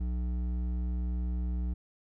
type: tone with hard clipping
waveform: sine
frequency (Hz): 60.8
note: B1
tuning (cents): -26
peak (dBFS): -31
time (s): 0-1.74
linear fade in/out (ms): 10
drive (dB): 9
effects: none